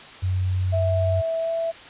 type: tone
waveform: sine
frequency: 92.5 Hz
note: F#2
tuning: in tune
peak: -20 dBFS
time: 0.22-1.22 s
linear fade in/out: 20 ms
type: tone with pitch glide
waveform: sine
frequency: 655 to 661.8 Hz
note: E5 to E5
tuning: -11 to +7 cents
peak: -22 dBFS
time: 0.72-1.72 s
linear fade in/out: 20 ms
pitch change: +18 cents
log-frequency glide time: 1.4-1.5 s
effects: white hiss -42 dBFS RMS until 1.89 s + resampled to 8000 Hz